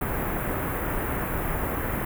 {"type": "band-stop noise", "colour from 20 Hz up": "pink", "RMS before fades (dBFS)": -28, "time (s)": [0.01, 2.05], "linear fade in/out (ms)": 5, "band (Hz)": [2000, 13000], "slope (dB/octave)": 24, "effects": []}